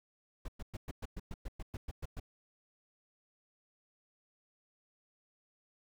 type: noise bursts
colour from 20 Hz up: brown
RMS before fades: -40 dBFS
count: 13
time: 0.45-2.199 s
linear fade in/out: 5 ms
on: 33 ms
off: 110 ms
effects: none